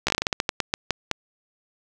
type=slowing click train; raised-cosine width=0.2 ms; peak=-4 dBFS; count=15; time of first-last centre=0.07-1.113 s; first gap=14 ms; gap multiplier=1.23; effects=none